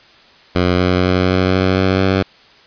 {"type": "tone with pitch steps", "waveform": "10% pulse", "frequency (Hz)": [90, 90.89, 91.78, 92.69, 93.61, 94.53, 95.46], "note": ["F#2", "F#2", "F#2", "F#2", "F#2", "F#2", "G2"], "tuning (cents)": [-47, -30, -14, 4, 21, 38, -45], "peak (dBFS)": -4, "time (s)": [0.55, 2.23], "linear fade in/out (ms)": 10, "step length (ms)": 240, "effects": ["white hiss -46 dBFS RMS until 2.66 s", "resampled to 11025 Hz"]}